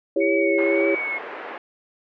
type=chord; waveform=sine; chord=C# diminished; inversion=first; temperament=just; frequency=332.6 / 399.1 / 554.4 Hz; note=E4 / G4 / C#5; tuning=+16 / +31 / 0 cents; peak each=-22 dBFS; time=0.16-0.95 s; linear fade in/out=5 ms
type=tone with vibrato; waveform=sine; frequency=2227 Hz; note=C#7; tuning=7 cents sharp; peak=-24 dBFS; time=0.2-1.19 s; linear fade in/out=20 ms; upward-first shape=triangle; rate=1.8 Hz; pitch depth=51 cents each way
type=band-pass noise; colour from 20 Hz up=pink; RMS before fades=-35 dBFS; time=0.58-1.58 s; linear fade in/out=2 ms; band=370 to 2200 Hz; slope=24 dB/octave
effects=none